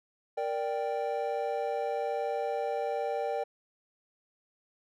triangle chord, G minor, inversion first, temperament equal, 466.2 / 587.3 / 784 Hz, Bb4 / D5 / G5, 0 / 0 / 0 cents, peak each -32 dBFS, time 0.37-3.44 s, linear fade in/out 10 ms, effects none

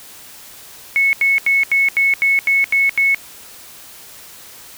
sine tone bursts, 2200 Hz, C#7, 14 cents flat, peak -11 dBFS, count 9, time 0.96-3.146 s, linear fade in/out 0 ms, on 170 ms, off 82 ms, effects white hiss -39 dBFS RMS until 4.77 s

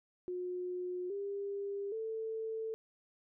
sine tone with pitch steps, 360.8 / 400.3 / 444.2 Hz, F#4 / G4 / A4, -44 / +36 / +16 cents, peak -36 dBFS, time 0.28-2.74 s, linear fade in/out 0 ms, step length 820 ms, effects none

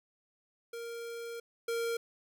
square tone pair in turn, 466.2 / 464 Hz, A#4 / A#4, 0 / -8 cents, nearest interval unison, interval 8 cents, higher first, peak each -40 / -32 dBFS, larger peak second, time 0.73-1.4 / 1.68-1.97 s, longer first, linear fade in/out 5 ms, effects none

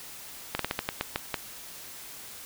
slowing click train, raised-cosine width 0.3 ms, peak -11 dBFS, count 9, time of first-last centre 0.55-1.342 s, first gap 43 ms, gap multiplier 1.23, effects white hiss -44 dBFS RMS until 2.45 s

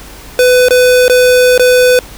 square tone with dropouts, 500 Hz, B4, 21 cents sharp, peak -5 dBFS, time 0.39-1.99 s, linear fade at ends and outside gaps 1 ms, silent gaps 0.685-0.707 / 1.081-1.097 / 1.578-1.595 s, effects added 50 Hz sine -34 dBFS peak until 2.17 s + pink hiss -33 dBFS RMS until 2.17 s

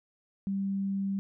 sine tone, 196 Hz, G3, in tune, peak -28 dBFS, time 0.47-1.19 s, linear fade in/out 0 ms, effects none

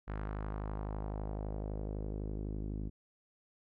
sawtooth tone with low-pass filter sweep, 51.91 Hz, G#1, in tune, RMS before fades -39 dBFS, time 0.07-2.9 s, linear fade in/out 20 ms, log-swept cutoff 1600 to 280 Hz, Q 1.6, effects none

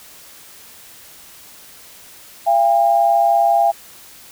sine tone pair together, 684 / 804 Hz, F5 / G5, -36 / +44 cents, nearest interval minor third, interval 280 cents, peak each -14 dBFS, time 2.46-3.72 s, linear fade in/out 20 ms, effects white hiss -42 dBFS RMS until 4.31 s

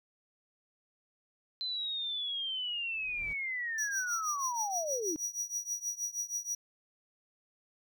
sine linear sweep, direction down, 4076 to 295.3 Hz, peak -33 dBFS, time 1.61-5.16 s, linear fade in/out 0 ms
brown noise with exponential growth, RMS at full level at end -44 dBFS, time 2.73-3.33 s, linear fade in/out 2 ms, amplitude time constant 130 ms
square tone with tremolo, 5800 Hz, F#8, 35 cents flat, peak -31 dBFS, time 3.78-6.55 s, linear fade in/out 5 ms, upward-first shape triangle, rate 6.3 Hz, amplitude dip 95%
effects none

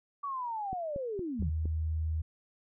sine linear sweep, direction down, 1149 to 130.81 Hz, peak -33 dBFS, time 0.23-1.5 s, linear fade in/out 10 ms
click train, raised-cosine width 3 ms, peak -27 dBFS, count 5, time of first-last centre 0.73-1.656 s, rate 4.32 Hz
sine tone, 79.3 Hz, D#2, 33 cents sharp, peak -29 dBFS, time 1.39-2.22 s, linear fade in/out 10 ms
effects none

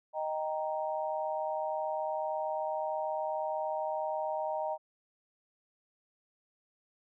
sine chord, Eb major, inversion none, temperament equal, 622.3 / 784 / 932.3 Hz, Eb5 / G5 / Bb5, 0 / 0 / 0 cents, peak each -34 / -37 / -37 dBFS, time 0.13-4.78 s, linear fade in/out 50 ms, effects none

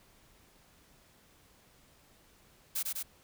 blue noise with echo, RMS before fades -33 dBFS, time 2.75-2.83 s, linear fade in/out 10 ms, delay 100 ms, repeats 2, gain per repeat -2 dB, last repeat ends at 3.03 s, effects pink hiss -63 dBFS RMS until 3.23 s

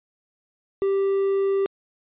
triangle tone, 392 Hz, G4, in tune, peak -17 dBFS, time 0.82-1.66 s, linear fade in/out 0 ms, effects resampled to 8000 Hz

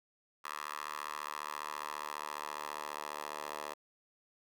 10% pulse tone with high-pass filter sweep, 74.7 Hz, D2, 30 cents sharp, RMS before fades -42 dBFS, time 0.44-3.74 s, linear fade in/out 10 ms, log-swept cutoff 1200 to 740 Hz, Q 2.6, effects none

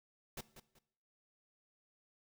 pink noise with echo, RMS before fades -44 dBFS, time 0.37-0.41 s, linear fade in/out 5 ms, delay 190 ms, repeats 2, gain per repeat -11 dB, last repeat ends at 0.79 s, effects noise-tail reverb RT60 0.7 s tail -18 dB re dry

